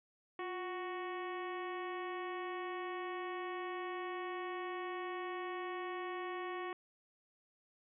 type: harmonic tone with a mistuned harmonic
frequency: 370 Hz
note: F#4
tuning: in tune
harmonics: 1 / 2 / 3 / 4 / 5 / 6 / 7 / 8 / 9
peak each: -42 / -47 / -45 / -58 / -49 / -53 / -57 / -59 / -63 dBFS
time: 0.39-6.73 s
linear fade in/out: 2 ms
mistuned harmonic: 1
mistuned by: -71 cents
effects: none